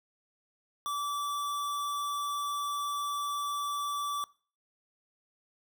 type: tone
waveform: square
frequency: 1158 Hz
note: D6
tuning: 25 cents flat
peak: -32 dBFS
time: 0.86-4.24 s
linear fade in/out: 0 ms
effects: noise-tail reverb RT60 0.4 s tail -21 dB re dry